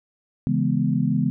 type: chord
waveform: sine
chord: C# minor seventh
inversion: none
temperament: equal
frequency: 138.59 / 164.81 / 207.7 / 246.9 Hz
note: C#3 / E3 / G#3 / B3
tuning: 0 / 0 / 0 / 0 cents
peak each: -24 dBFS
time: 0.47-1.3 s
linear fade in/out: 0 ms
effects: none